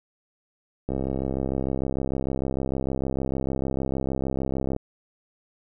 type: click train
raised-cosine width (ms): 2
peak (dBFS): -14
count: 259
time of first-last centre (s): 0.89-4.764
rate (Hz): 66.6
effects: none